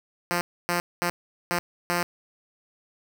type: tone bursts at uneven times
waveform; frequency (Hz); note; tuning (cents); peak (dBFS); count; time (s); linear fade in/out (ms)
5% pulse; 174.61; F3; 0; -12; 5; 0.31-0.41 / 0.69-0.8 / 1.02-1.1 / 1.51-1.59 / 1.9-2.03; 0
effects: 8-bit